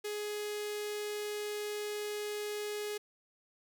sawtooth tone with notch filter, 417.9 Hz, G#4, 11 cents sharp, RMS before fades -38 dBFS, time 0.04-2.98 s, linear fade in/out 10 ms, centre 1000 Hz, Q 0.85, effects none

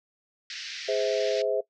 white band-pass noise, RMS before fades -38 dBFS, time 0.5-1.42 s, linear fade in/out 2 ms, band 1600 to 5600 Hz, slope 48 dB/octave
sine chord, Ab augmented, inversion none, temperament just, 415.3 / 519.1 / 648.9 Hz, Ab4 / C5 / E5, 0 / -14 / -27 cents, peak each -28 dBFS, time 0.88-1.61 s, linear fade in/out 10 ms
effects noise-tail reverb RT60 0.1 s tail -18 dB re dry

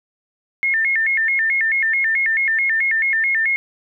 sine tone with vibrato, 1967 Hz, B6, 7 cents flat, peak -15 dBFS, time 0.63-3.56 s, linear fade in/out 0 ms, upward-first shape square, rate 4.6 Hz, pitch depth 160 cents each way, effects none

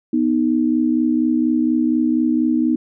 sine tone pair together, 246.9 / 311.1 Hz, B3 / D#4, 0 / 0 cents, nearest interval major third, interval 400 cents, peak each -17 dBFS, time 0.13-2.76 s, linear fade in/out 5 ms, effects none

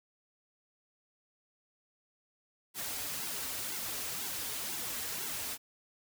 white noise with flanger, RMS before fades -38 dBFS, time 2.74-5.58 s, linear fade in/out 50 ms, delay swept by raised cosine 1.6 to 6 ms, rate 2 Hz, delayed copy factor -0.9, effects none

